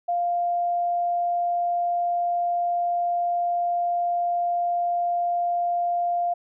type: tone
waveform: sine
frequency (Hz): 698.5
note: F5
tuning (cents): 0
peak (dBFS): -21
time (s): 0.08-6.34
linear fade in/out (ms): 10
effects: none